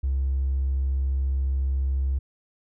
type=tone with hard clipping; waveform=sine; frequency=67.1 Hz; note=C2; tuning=44 cents sharp; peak=-22 dBFS; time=0.03-2.19 s; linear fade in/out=10 ms; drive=1 dB; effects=none